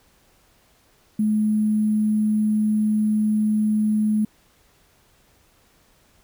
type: tone with sample-and-hold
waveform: sine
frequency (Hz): 213.3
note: G#3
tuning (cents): +46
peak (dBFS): -17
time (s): 1.19-4.25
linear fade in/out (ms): 5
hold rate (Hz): 11025
effects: pink hiss -59 dBFS RMS until 6.23 s